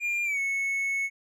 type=tone with pitch glide; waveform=triangle; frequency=2401 to 2202 Hz; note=D7 to C#7; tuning=+38 to -12 cents; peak=-24 dBFS; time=0-1.1 s; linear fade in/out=50 ms; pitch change=-150 cents; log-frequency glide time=0.24-0.39 s; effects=none